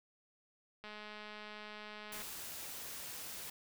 click train, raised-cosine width 0.3 ms, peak -33 dBFS, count 292, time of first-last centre 0.84-2.219 s, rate 211 Hz
white noise, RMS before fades -46 dBFS, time 2.12-3.5 s, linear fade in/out 5 ms
effects none

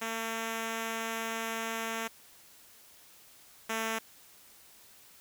5% pulse tone pair in turn, 225.8 / 223.5 Hz, A3 / A3, +45 / +27 cents, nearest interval unison, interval 18 cents, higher first, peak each -22 / -20 dBFS, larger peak second, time 0.01-2.08 / 3.69-3.99 s, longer first, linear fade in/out 10 ms, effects white hiss -57 dBFS RMS until 5.2 s

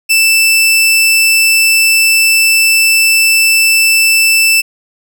sawtooth tone, 2650 Hz, E7, 9 cents sharp, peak -3 dBFS, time 0.09-4.62 s, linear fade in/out 20 ms, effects none

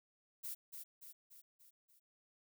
violet noise with echo, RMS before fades -44 dBFS, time 0.43-0.55 s, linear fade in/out 20 ms, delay 290 ms, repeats 5, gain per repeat -5 dB, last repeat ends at 2 s, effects none

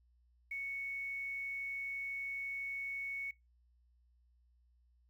sine tone with quantisation, 2217 Hz, C#7, in tune, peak -38 dBFS, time 0.51-3.31 s, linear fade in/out 5 ms, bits 11, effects noise-tail reverb RT60 0.2 s tail -23 dB re dry + added 60 Hz sine -67 dBFS peak until 5.09 s

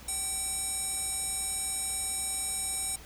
square tone with band-pass filter, 770 Hz, G5, 31 cents flat, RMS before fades -33 dBFS, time 0.08-2.96 s, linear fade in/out 5 ms, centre 8900 Hz, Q 5.2, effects added 60 Hz sine -50 dBFS peak until 3.05 s + pink hiss -50 dBFS RMS until 3.05 s

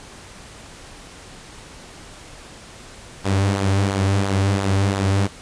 sawtooth tone with flanger, 98 Hz, G2, in tune, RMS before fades -19 dBFS, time 3.24-5.28 s, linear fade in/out 20 ms, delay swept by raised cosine 0.36 to 6.06 ms, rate 2.9 Hz, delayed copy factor -0.5, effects pink hiss -41 dBFS RMS until 5.41 s + resampled to 22050 Hz

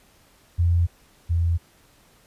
sine tone pair in turn, 85.9 / 84.47 Hz, F2 / E2, -28 / +43 cents, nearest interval unison, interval 29 cents, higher first, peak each -16 / -18 dBFS, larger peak first, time 0.58-0.87 / 1.29-1.58 s, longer neither, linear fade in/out 20 ms, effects pink hiss -57 dBFS RMS until 2.26 s + resampled to 32000 Hz

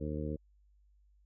harmonic tone, 75.7 Hz, D#2, 47 cents flat, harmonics 1 / 2 / 3 / 4 / 5 / 6 / 7, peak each -39 / -40 / -42 / -41 / -48 / -43 / -46 dBFS, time 0-0.37 s, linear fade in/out 20 ms, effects added 50 Hz sine -63 dBFS peak until 1.25 s

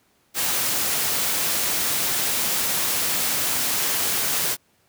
white noise, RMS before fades -23 dBFS, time 0.34-4.57 s, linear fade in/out 50 ms, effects pink hiss -63 dBFS RMS until 4.88 s + high-pass 80 Hz 12 dB/octave

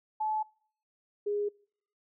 sine tone pair in turn, 863 / 412 Hz, A5 / G#4, -34 / -14 cents, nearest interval octave + minor second, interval 1280 cents, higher first, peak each -28 dBFS, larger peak neither, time 0.2-0.43 / 1.26-1.49 s, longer neither, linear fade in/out 10 ms, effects noise-tail reverb RT60 0.6 s tail -26 dB re dry

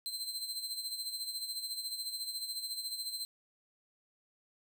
sawtooth tone with tremolo, 4105 Hz, C8, 34 cents flat, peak -32 dBFS, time 0.06-3.25 s, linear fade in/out 0 ms, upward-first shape sine, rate 14 Hz, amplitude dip 60%, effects none

